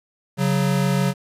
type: tone pair together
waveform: square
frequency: 138.59 / 185 Hz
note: C#3 / F#3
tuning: 0 / 0 cents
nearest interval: perfect fourth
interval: 500 cents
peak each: -21 dBFS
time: 0.37-1.14 s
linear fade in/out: 50 ms
effects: resampled to 32000 Hz + 9-bit